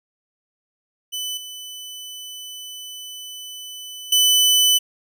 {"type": "tone with level steps", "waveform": "sawtooth", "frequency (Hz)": 3000, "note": "F#7", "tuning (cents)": 23, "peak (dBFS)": [-22, -30, -10], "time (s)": [1.12, 4.79], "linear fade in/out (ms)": 20, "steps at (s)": [1.37, 4.12], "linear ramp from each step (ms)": 5, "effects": []}